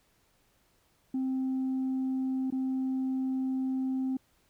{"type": "tone with dropouts", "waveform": "sine", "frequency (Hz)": 262, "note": "C4", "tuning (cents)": 2, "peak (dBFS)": -26, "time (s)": [1.14, 4.17], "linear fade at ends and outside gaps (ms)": 5, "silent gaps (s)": [2.504, 2.523], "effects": ["tanh soft clip ceiling -26 dBFS", "pink hiss -69 dBFS RMS until 4.49 s"]}